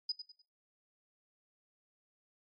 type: tone with echo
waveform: sine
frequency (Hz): 4978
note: D#8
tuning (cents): 0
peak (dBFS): -31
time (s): 0.09-0.12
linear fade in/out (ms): 5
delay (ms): 100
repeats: 3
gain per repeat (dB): -10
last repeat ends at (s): 0.42
effects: noise-tail reverb RT60 0.3 s tail -23 dB re dry + MP3 32 kbps